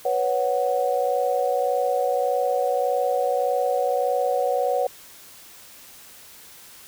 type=chord; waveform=sine; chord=B suspended second; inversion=none; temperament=just; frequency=493.9 / 555.6 / 740.8 Hz; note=B4 / C#5 / F#5; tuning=0 / +4 / +2 cents; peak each=-24 dBFS; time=0.05-4.87 s; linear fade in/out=5 ms; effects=white hiss -46 dBFS RMS until 6.87 s